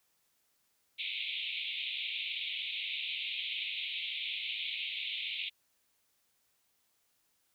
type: band-pass noise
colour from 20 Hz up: white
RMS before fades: -38 dBFS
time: 0.98-5.5 s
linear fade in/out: 20 ms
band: 2200 to 3800 Hz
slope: 96 dB/octave
effects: white hiss -75 dBFS RMS until 7.54 s